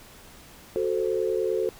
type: chord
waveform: sine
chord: F# diminished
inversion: none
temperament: equal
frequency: 370 / 440 / 523.3 Hz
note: F#4 / A4 / C5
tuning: 0 / 0 / 0 cents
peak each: -27 / -26 / -30 dBFS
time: 0.76-1.69 s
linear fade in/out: 0 ms
effects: pink hiss -49 dBFS RMS until 1.79 s